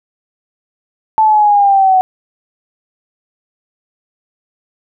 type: linear sweep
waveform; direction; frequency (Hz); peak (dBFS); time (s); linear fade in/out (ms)
sine; down; 880 to 742; -6; 1.18-2.01; 0
effects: none